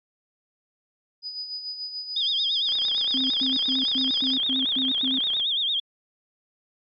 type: tone with tremolo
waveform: sine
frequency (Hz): 4970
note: D#8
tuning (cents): -3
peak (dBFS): -29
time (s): 1.22-4.39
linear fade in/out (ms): 50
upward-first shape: sine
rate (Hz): 6.9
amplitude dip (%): 55
type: tone with vibrato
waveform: sine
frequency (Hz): 3449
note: A7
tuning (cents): -35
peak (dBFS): -22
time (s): 2.16-5.8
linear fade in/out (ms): 5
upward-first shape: sine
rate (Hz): 8.8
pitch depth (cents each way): 150
type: click train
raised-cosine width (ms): 0.3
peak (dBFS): -26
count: 85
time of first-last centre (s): 2.69-5.4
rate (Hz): 31
type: tone bursts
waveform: sine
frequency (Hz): 261.6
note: C4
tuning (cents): 0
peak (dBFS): -27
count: 8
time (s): 3.14-5.19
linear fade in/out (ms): 5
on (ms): 160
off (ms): 110
effects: AAC 64 kbps